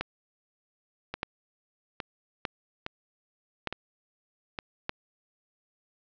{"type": "two click trains", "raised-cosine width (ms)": 0.3, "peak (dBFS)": [-17, -13], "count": [5, 5], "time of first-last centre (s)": [[1.14, 4.588], [0.01, 4.894]], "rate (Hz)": [1.16, 0.819], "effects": ["low-pass 5000 Hz 12 dB/octave"]}